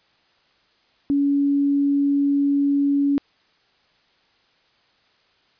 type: tone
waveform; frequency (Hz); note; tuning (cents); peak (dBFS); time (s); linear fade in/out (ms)
sine; 282.3; C#4; +32; -16; 1.1-3.18; 0
effects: white hiss -61 dBFS RMS until 5.59 s + resampled to 11025 Hz